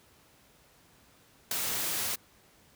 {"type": "noise with ADSR envelope", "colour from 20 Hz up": "white", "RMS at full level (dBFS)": -26, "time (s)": [1.51, 2.16], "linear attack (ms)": 4, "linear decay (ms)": 3, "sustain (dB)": -6, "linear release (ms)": 14, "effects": ["pink hiss -61 dBFS RMS until 2.75 s", "high-pass 60 Hz 12 dB/octave"]}